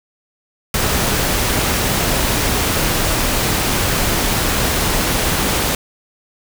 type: noise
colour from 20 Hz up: pink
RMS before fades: -17 dBFS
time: 0.74-5.75 s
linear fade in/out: 2 ms
effects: none